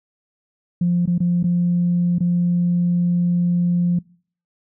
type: tone with dropouts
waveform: sine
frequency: 175 Hz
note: F3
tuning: 4 cents sharp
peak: -14 dBFS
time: 0.81-3.99 s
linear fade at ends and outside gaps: 5 ms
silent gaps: 1.058-1.075 / 1.181-1.203 / 1.43-1.44 / 2.185-2.205 s
effects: noise-tail reverb RT60 0.5 s tail -25 dB re dry + tanh soft clip ceiling -10 dBFS